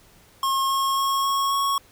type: tone with pitch steps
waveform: square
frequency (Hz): 1078 / 1084.9 / 1091.8 / 1098.7 / 1105.7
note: C#6 / C#6 / C#6 / C#6 / C#6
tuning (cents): -49 / -38 / -27 / -16 / -5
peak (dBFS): -21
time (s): 0.43-1.78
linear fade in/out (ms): 2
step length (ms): 270
effects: pink hiss -54 dBFS RMS until 1.91 s